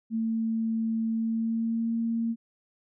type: tone with pitch glide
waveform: sine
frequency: 224.7 to 229.3 Hz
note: A3 to A#3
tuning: +37 to -28 cents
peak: -25 dBFS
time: 0.1-2.36 s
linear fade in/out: 50 ms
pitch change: +35 cents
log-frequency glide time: 1.18-1.95 s
effects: none